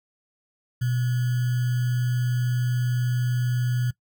sine tone with sample-and-hold, 123.47 Hz, B2, in tune, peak -21 dBFS, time 0.81-3.91 s, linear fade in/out 10 ms, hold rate 1575 Hz, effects noise-tail reverb RT60 0.1 s tail -20 dB re dry

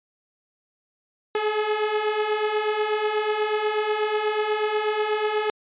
sawtooth beating tone pair, 419.6 / 427.8 Hz, G#4 / A4, +18 / -49 cents, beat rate 8.2 Hz, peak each -24 / -19 dBFS, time 1.35-5.5 s, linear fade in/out 2 ms, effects resampled to 8000 Hz

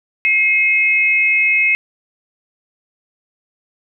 sine tone pair together, 2145 / 2551 Hz, C7 / D#7, +42 / +43 cents, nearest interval minor third, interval 301 cents, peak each -14 dBFS, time 0.25-1.75 s, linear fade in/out 0 ms, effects none

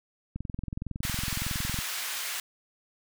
click train, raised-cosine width 5 ms, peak -21 dBFS, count 32, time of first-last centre 0.36-1.789 s, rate 21.7 Hz
pink high-pass noise, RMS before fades -34 dBFS, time 1.03-2.4 s, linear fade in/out 2 ms, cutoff 1500 Hz, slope 12 dB/octave
effects none

